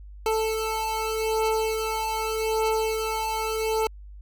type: beating tone pair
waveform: 25% pulse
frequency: 440 / 440.83 Hz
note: A4 / A4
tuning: 0 / +3 cents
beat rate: 0.83 Hz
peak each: -25 / -22 dBFS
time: 0.26-3.87 s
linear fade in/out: 2 ms
effects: added 50 Hz sine -40 dBFS peak until 4.21 s